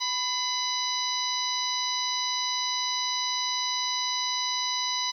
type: harmonic tone with a mistuned harmonic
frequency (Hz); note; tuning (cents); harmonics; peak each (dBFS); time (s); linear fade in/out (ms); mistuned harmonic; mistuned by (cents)
992; B5; +7; 1 / 2 / 3 / 4 / 5 / 6; -32 / -37 / -38 / -30 / -33 / -35; 0-5.12; 20; 2; +48
effects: 10-bit